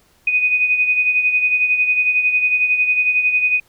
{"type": "beating tone pair", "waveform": "sine", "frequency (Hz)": [2489, 2500], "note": ["D#7", "D#7"], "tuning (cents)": [0, 8], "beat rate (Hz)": 11, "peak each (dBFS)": [-14, -22], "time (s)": [0.27, 3.6], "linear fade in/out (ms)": 5, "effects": ["pink hiss -56 dBFS RMS until 3.68 s"]}